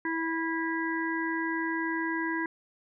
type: harmonic tone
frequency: 327 Hz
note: E4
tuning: 14 cents flat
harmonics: 1 / 3 / 5 / 6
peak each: -31 / -35 / -34 / -36 dBFS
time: 0.05-2.46 s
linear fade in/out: 2 ms
effects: none